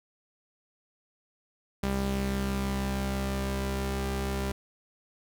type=tone pair together; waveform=sawtooth; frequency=66.2 / 198.38 Hz; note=C2 / G3; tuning=+21 / +21 cents; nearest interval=octave + perfect fifth; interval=1900 cents; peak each=-27 dBFS; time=1.83-4.52 s; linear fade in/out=5 ms; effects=none